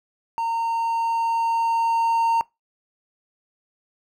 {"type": "tone with level ramp", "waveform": "triangle", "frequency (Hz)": 918, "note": "A#5", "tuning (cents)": -27, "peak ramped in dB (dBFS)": [-20, -15], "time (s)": [0.38, 2.41], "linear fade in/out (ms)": 0, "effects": ["noise-tail reverb RT60 0.2 s tail -22 dB re dry"]}